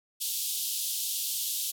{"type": "band-pass noise", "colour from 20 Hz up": "white", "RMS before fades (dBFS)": -32, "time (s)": [0.2, 1.72], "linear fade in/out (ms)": 20, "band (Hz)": [3000, 16000], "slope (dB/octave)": 48, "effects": []}